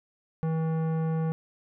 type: tone with tanh clipping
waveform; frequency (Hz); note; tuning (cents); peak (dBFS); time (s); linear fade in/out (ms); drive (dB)
sine; 160.9; E3; -42; -27; 0.43-1.32; 0; 15
effects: none